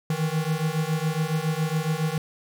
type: beating tone pair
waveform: square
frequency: 154.2 / 161.4 Hz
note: D#3 / E3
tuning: -15 / -36 cents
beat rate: 7.2 Hz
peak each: -27 dBFS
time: 0.1-2.18 s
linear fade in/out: 2 ms
effects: none